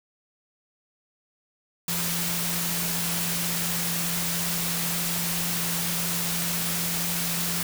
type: tone in noise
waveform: sine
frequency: 170.9 Hz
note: F3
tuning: 37 cents flat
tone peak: -32 dBFS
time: 1.88-7.63 s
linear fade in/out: 2 ms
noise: white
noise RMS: -28 dBFS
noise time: 1.88-7.63 s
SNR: -7 dB
effects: none